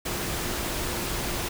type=tone in noise; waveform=sine; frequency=350.3 Hz; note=F4; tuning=5 cents sharp; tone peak=-39 dBFS; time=0.05-1.49 s; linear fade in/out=10 ms; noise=pink; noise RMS=-30 dBFS; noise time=0.05-1.49 s; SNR=-12 dB; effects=none